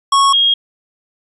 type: tone pair in turn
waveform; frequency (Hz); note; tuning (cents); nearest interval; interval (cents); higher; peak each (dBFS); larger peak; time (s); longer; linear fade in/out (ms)
square / sine; 1103 / 3262; C#6 / G#7; -9 / -32; octave + perfect fifth; 1877; second; -9; neither; 0.12-0.33 / 0.33-0.54; neither; 5
effects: resampled to 24000 Hz